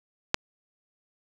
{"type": "click", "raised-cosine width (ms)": 0.2, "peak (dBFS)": -3, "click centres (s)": 0.344, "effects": []}